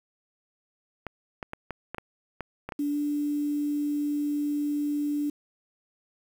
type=clicks; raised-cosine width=0.5 ms; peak=-19 dBFS; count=9; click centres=1.067 / 1.428 / 1.534 / 1.707 / 1.946 / 1.983 / 2.407 / 2.69 / 2.722 s
type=tone with pitch glide; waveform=sine; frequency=289.7 to 292.9 Hz; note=D4 to D4; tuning=-24 to -5 cents; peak=-25 dBFS; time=2.79-5.3 s; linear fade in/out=5 ms; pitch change=+19 cents; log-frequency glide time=2.9-2.97 s
effects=8-bit